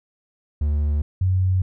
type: tone pair in turn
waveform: triangle / sine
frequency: 73.9 / 93.11 Hz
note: D2 / F#2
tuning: +11 / +11 cents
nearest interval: major third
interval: 400 cents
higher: second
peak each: -16 dBFS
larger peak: neither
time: 0.61-1.02 / 1.21-1.62 s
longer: neither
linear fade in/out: 5 ms
effects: none